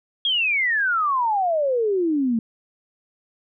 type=exponential sweep; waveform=sine; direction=down; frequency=3333 to 220 Hz; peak=-18 dBFS; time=0.25-2.39 s; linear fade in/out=2 ms; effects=none